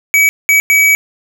square tone bursts at uneven times, 2278 Hz, C#7, 47 cents sharp, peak -7 dBFS, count 3, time 0.14-0.29 / 0.49-0.6 / 0.7-0.95 s, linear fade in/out 0 ms, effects none

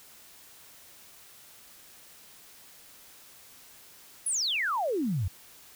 sine exponential sweep, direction down, 11000 to 82.41 Hz, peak -26 dBFS, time 4.26-5.28 s, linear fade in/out 5 ms, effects white hiss -53 dBFS RMS until 5.75 s

